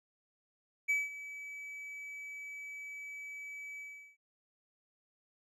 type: tone with ADSR envelope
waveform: triangle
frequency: 2291 Hz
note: D7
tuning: 44 cents flat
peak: -25 dBFS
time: 0.88-4.17 s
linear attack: 19 ms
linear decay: 190 ms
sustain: -16 dB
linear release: 380 ms
effects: resampled to 32000 Hz